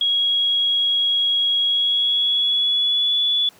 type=tone with pitch glide; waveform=sine; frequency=3310 to 3431 Hz; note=G#7 to A7; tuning=-6 to -44 cents; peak=-16 dBFS; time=0.01-3.49 s; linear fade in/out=2 ms; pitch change=+62 cents; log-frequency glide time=1.63-3.16 s; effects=pink hiss -51 dBFS RMS until 3.59 s + high-pass 150 Hz 12 dB/octave